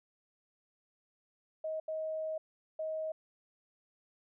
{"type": "tone bursts at uneven times", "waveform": "sine", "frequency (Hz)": 631, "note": "D#5", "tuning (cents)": 24, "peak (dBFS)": -34, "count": 3, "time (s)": [[1.64, 1.8], [1.88, 2.38], [2.79, 3.12]], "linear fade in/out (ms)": 5, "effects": []}